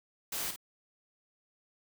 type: noise with echo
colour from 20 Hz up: white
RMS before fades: -36 dBFS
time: 0.32-0.51 s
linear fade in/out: 5 ms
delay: 52 ms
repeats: 1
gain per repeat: -8 dB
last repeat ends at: 0.562 s
effects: none